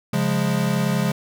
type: chord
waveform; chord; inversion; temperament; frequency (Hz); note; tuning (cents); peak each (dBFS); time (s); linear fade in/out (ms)
square; Db major; none; equal with one note detuned; 138.59 / 176.54 / 207.7; Db3 / F3 / Ab3; 0 / +19 / 0; -24; 0.13-1.12; 5
effects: none